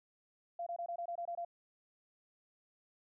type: tone bursts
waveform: sine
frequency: 689 Hz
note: F5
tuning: 24 cents flat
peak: -37 dBFS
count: 9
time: 0.59-1.449 s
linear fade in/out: 5 ms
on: 75 ms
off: 23 ms
effects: none